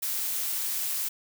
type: noise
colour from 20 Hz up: blue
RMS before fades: -30 dBFS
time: 0.02-1.09 s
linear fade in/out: 10 ms
effects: none

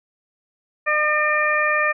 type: harmonic tone with a mistuned harmonic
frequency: 604 Hz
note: D5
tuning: 48 cents sharp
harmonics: 1 / 2 / 3 / 4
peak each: -24 / -22 / -20 / -24 dBFS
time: 0.86-1.93 s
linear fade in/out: 20 ms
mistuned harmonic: 4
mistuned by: -16 cents
effects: none

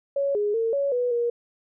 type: tone with pitch steps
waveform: sine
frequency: 558 / 414.4 / 454.4 / 560 / 491.1 / 474.4 Hz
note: C#5 / G#4 / A#4 / C#5 / B4 / A#4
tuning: +11 / -4 / -44 / +18 / -10 / +30 cents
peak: -21 dBFS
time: 0.16-1.3 s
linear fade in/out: 5 ms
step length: 190 ms
effects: none

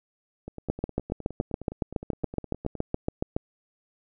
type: two click trains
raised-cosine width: 2 ms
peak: -12 / -24 dBFS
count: 20 / 23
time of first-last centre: 0.7-3.365 / 0.48-2.753 s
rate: 7.13 / 9.68 Hz
effects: none

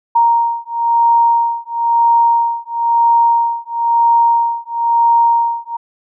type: beating tone pair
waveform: sine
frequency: 932.3 / 933.3 Hz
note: A#5 / A#5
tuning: 0 / +2 cents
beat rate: 1 Hz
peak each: -13 dBFS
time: 0.15-5.77 s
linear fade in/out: 10 ms
effects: none

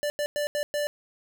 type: tone bursts at uneven times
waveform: square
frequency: 587.3 Hz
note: D5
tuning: in tune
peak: -26 dBFS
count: 5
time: 0.03-0.1 / 0.19-0.26 / 0.36-0.47 / 0.55-0.63 / 0.74-0.87 s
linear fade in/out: 0 ms
effects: none

